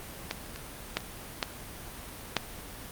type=clicks; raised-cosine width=0.2 ms; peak=-12 / -22 / -9 / -28 / -9 / -6 dBFS; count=6; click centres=0.311 / 0.56 / 0.97 / 1.005 / 1.428 / 2.367 s; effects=pink hiss -43 dBFS RMS until 2.91 s + Opus 32 kbps